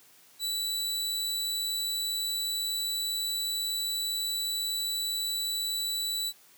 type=tone; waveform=sawtooth; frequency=3951 Hz; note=B7; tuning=in tune; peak=-26 dBFS; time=0.39-6.33 s; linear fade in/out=50 ms; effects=white hiss -58 dBFS RMS until 6.57 s + high-pass 100 Hz 12 dB/octave